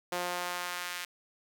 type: tone with high-pass filter sweep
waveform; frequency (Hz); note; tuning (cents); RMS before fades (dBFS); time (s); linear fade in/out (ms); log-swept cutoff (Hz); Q
sawtooth; 177.4; F3; +27; -36; 0.12-1.05; 5; 520 to 1900; 1
effects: none